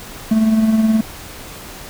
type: tone with tremolo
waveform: triangle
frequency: 220 Hz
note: A3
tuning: in tune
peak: -7 dBFS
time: 0.31-1.01 s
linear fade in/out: 5 ms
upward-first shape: sine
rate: 19 Hz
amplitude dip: 45%
effects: pink hiss -34 dBFS RMS until 1.89 s